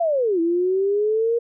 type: linear two-way sweep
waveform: sine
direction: down then up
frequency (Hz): 698.5 to 327.9 to 473.3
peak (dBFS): -17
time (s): 0-1.39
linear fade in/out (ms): 10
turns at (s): 0.4
effects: none